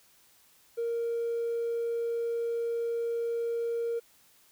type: tone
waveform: triangle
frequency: 466.2 Hz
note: A#4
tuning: in tune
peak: -25 dBFS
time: 0.77-4 s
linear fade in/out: 20 ms
effects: tanh soft clip ceiling -25 dBFS + white hiss -62 dBFS RMS until 4.51 s